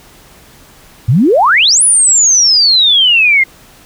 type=exponential two-way sweep; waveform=sine; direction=up then down; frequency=103.8 to 10180 to 2070 Hz; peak=-5 dBFS; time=1.08-3.44 s; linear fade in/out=10 ms; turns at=1.83 s; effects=pink hiss -41 dBFS RMS until 3.85 s